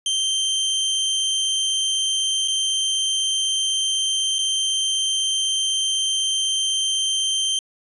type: tone with dropouts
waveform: sawtooth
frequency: 3136 Hz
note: G7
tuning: in tune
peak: -16 dBFS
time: 0.06-7.59 s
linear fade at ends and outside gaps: 2 ms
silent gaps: 2.477-2.481 / 4.385-4.389 s
effects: resampled to 24000 Hz